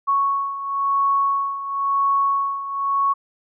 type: beating tone pair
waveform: sine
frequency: 1108 / 1108.97 Hz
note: C#6 / C#6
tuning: -1 / 0 cents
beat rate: 0.97 Hz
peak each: -19 / -24 dBFS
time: 0.07-3.14 s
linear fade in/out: 20 ms
effects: none